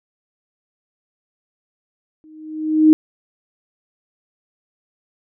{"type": "tone with exponential growth", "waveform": "sine", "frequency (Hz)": 311.2, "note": "D#4", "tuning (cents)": 0, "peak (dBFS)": -4, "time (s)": [2.24, 2.93], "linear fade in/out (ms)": 0, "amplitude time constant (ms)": 150, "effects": []}